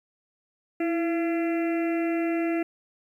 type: harmonic tone with a mistuned harmonic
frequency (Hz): 340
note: F4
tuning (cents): -46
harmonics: 1 / 2 / 4 / 5 / 6 / 7 / 8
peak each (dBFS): -24 / -32 / -41 / -43 / -39 / -42 / -42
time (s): 0.8-2.63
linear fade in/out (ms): 5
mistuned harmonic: 1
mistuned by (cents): -48
effects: 10-bit